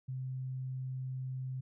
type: tone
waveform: sine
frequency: 130 Hz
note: C3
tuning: 11 cents flat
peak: -36 dBFS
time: 0.08-1.61 s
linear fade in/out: 10 ms
effects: none